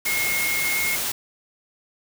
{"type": "tone in noise", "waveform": "sine", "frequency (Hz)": 2155, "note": "C#7", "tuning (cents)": -49, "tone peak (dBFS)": -23, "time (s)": [0.06, 0.96], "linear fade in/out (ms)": 5, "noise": "white", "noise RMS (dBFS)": -26, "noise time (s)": [0.05, 1.12], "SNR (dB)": 0, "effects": []}